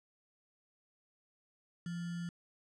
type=tone with sample-and-hold; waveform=sine; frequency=171.7 Hz; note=F3; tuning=29 cents flat; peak=-37 dBFS; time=1.86-2.29 s; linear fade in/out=2 ms; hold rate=1575 Hz; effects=resampled to 22050 Hz